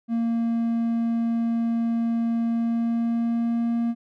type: tone with pitch glide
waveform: triangle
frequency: 231 to 233.5 Hz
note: A#3 to A#3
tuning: -16 to +3 cents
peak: -19 dBFS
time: 0.08-3.95 s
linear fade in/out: 50 ms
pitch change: +19 cents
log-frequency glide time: 2.47-3.78 s
effects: none